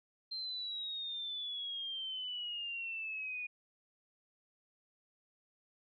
sine exponential sweep, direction down, 4161 to 2450 Hz, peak -38 dBFS, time 0.31-3.47 s, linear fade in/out 10 ms, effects none

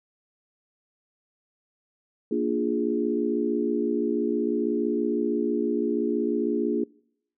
sine chord, Bb dominant seventh, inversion none, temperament equal, 233.1 / 293.7 / 349.2 / 415.3 Hz, Bb3 / D4 / F4 / Ab4, 0 / 0 / 0 / 0 cents, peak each -28 dBFS, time 2.31-6.84 s, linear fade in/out 5 ms, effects noise-tail reverb RT60 0.7 s tail -25 dB re dry

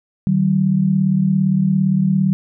sine tone pair together, 153.4 / 190.93 Hz, D#3 / G3, -24 / -45 cents, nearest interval major third, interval 379 cents, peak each -18 / -14 dBFS, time 0.27-2.33 s, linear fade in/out 0 ms, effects none

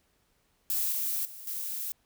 violet noise with level steps, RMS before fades -29 / -31 / -45 / -35 dBFS, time 0.7-1.92 s, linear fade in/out 0 ms, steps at 0.92 / 1.25 / 1.47 s, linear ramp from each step 2 ms, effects pink hiss -71 dBFS RMS until 2.05 s

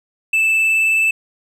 triangle tone with vibrato, 2637 Hz, E7, in tune, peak -11 dBFS, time 0.33-1.11 s, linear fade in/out 5 ms, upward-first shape sine, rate 19 Hz, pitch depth 8 cents each way, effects none

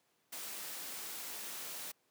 white noise, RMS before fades -44 dBFS, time 0.32-1.92 s, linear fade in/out 10 ms, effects pink hiss -75 dBFS RMS until 2.1 s + high-pass 200 Hz 12 dB/octave

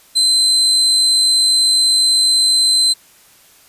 35% pulse tone, 4074 Hz, C8, 47 cents flat, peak -9 dBFS, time 0.15-2.94 s, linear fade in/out 20 ms, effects white hiss -48 dBFS RMS until 3.68 s + resampled to 32000 Hz

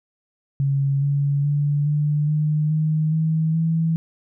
sine tone with pitch steps, 138.59 / 141.83 / 145.14 / 148.54 / 152.01 / 155.56 / 159.2 / 162.92 Hz, C#3 / C#3 / D3 / D3 / D#3 / D#3 / D#3 / E3, 0 / +40 / -20 / +20 / -40 / 0 / +40 / -20 cents, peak -17 dBFS, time 0.6-3.96 s, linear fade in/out 0 ms, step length 420 ms, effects none

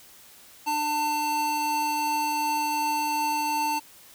square tone pair together, 298.9 / 894 Hz, D4 / A5, +31 / +27 cents, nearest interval octave + perfect fifth, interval 1896 cents, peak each -36 / -25 dBFS, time 0.66-3.8 s, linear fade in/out 20 ms, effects white hiss -51 dBFS RMS until 4.14 s

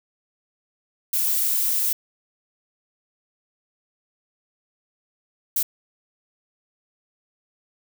violet noise bursts at uneven times, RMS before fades -22 dBFS, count 2, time 1.13-1.93 / 5.56-5.63 s, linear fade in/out 5 ms, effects none

